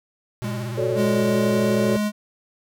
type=tone with vibrato; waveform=square; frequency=119.5 Hz; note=A#2; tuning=43 cents sharp; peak=-28 dBFS; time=0.42-1.97 s; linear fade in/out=0 ms; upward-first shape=sine; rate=17 Hz; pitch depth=100 cents each way
type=tone with exponential decay; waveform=square; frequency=205.9 Hz; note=G#3; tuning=15 cents flat; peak=-27 dBFS; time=0.44-1.64 s; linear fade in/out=2 ms; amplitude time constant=260 ms
type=chord; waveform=sine; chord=D major seventh; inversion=first; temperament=equal; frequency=370 / 440 / 554.4 / 587.3 Hz; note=F#4 / A4 / C#5 / D5; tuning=0 / 0 / 0 / 0 cents; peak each=-25 / -26 / -26 / -28 dBFS; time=0.77-1.97 s; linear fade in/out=10 ms
type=tone with pitch glide; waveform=square; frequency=207.7 to 209.5 Hz; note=G#3 to G#3; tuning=0 to +15 cents; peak=-21 dBFS; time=0.95-2.12 s; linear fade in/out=50 ms; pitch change=+15 cents; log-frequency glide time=1.12-1.99 s
effects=none

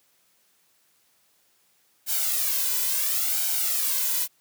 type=noise with flanger; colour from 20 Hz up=blue; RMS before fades=-25 dBFS; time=2.06-4.28 s; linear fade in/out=50 ms; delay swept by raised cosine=1.3 to 2.02 ms; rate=0.72 Hz; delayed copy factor=+1; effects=white hiss -65 dBFS RMS until 4.4 s + high-pass 100 Hz 12 dB/octave

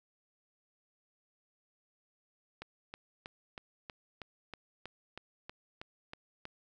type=click train; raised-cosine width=0.3 ms; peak=-27 dBFS; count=13; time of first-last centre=2.62-6.454 s; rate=3.13 Hz; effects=none

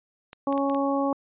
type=clicks; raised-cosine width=0.2 ms; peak=-23 dBFS; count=5; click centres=0.331 / 0.526 / 0.578 / 0.698 / 0.747 s
type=harmonic tone; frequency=277.2 Hz; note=C#4; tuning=in tune; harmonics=1 / 2 / 3 / 4; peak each=-25 / -27 / -30 / -31 dBFS; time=0.47-1.13 s; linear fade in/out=2 ms
effects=resampled to 8000 Hz

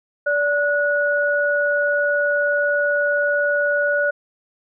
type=tone pair together; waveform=sine; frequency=580 / 1461.5 Hz; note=D5 / F#6; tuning=-22 / -22 cents; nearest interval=octave + major third; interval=1600 cents; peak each=-19 dBFS; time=0.26-4.11 s; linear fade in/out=10 ms; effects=none

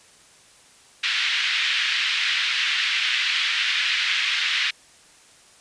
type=band-pass noise; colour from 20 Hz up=white; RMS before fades=-23 dBFS; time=1.03-4.71 s; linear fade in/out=10 ms; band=1700 to 3600 Hz; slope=24 dB/octave; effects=white hiss -52 dBFS RMS until 5.6 s + resampled to 22050 Hz

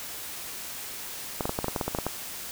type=clicks; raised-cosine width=1 ms; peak=-13 dBFS; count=12; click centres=1.408 / 1.455 / 1.494 / 1.589 / 1.644 / 1.683 / 1.762 / 1.812 / 1.88 / 1.949 / 1.987 / 2.066 s; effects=white hiss -38 dBFS RMS until 2.51 s

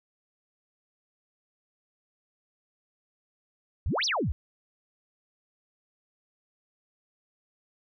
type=exponential two-way sweep; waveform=sine; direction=up then down; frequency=54.9 to 6180 to 54.9 Hz; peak=-25 dBFS; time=3.86-4.32 s; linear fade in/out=0 ms; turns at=4.05 s; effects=none

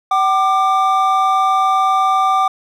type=tone pair together; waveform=triangle; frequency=763 / 1190.8 Hz; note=G5 / D6; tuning=-47 / +24 cents; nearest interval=minor sixth; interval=771 cents; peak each=-13 / -12 dBFS; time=0.11-2.48 s; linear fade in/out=5 ms; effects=none

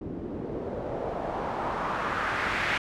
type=noise with low-pass filter sweep; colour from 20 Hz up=white; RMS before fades=-31 dBFS; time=0.01-2.78 s; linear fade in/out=5 ms; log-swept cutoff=290 to 2100 Hz; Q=1.9; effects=none

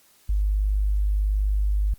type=tone; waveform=sine; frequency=50.7 Hz; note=G#1; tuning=41 cents flat; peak=-19 dBFS; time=0.29-1.94 s; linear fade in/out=5 ms; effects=white hiss -58 dBFS RMS until 1.98 s + Opus 48 kbps

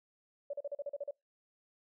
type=tone bursts; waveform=sine; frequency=571 Hz; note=D5; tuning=49 cents flat; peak=-35 dBFS; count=9; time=0.5-1.11 s; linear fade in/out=5 ms; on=34 ms; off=38 ms; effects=noise-tail reverb RT60 0.2 s tail -25 dB re dry

